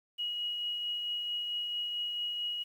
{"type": "tone with tremolo", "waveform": "sine", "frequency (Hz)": 2900, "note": "F#7", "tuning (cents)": -35, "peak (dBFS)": -31, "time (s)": [0.18, 2.64], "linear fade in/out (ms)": 20, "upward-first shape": "triangle", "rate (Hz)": 4.5, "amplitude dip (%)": 30, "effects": ["10-bit"]}